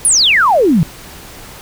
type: exponential sweep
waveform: sine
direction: down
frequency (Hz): 10930 to 146.3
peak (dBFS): -7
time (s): 0.05-0.83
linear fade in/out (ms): 0
effects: pink hiss -34 dBFS RMS until 1.61 s

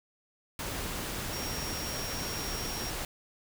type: tone in noise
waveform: sine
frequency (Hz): 5588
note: F8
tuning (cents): 0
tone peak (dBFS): -39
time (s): 1.33-2.9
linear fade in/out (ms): 2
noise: pink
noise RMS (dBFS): -36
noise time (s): 0.59-3.05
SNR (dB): -6
effects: none

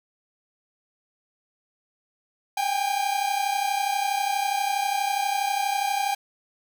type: tone pair together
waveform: 45% pulse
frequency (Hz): 784 / 816.3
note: G5 / G#5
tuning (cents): 0 / -30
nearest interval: minor second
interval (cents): 70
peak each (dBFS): -26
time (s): 2.57-6.15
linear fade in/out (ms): 5
effects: none

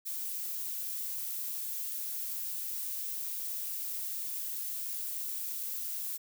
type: noise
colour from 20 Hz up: violet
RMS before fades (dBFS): -37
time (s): 0.05-6.18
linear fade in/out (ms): 20
effects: none

